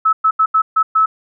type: tone bursts at uneven times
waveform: sine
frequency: 1300 Hz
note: E6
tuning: 24 cents flat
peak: -9 dBFS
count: 6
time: 0.05-0.13 / 0.24-0.31 / 0.39-0.46 / 0.54-0.62 / 0.76-0.83 / 0.95-1.06 s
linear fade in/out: 10 ms
effects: none